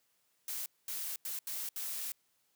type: noise bursts at uneven times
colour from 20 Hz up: blue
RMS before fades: -39 dBFS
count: 5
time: 0.48-0.66 / 0.88-1.16 / 1.25-1.39 / 1.47-1.69 / 1.76-2.12 s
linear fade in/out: 2 ms
effects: white hiss -75 dBFS RMS until 2.55 s + high-pass 80 Hz 12 dB/octave